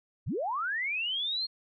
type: linear sweep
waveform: sine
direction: up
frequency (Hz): 55 to 4300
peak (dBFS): -29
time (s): 0.26-1.47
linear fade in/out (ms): 20
effects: none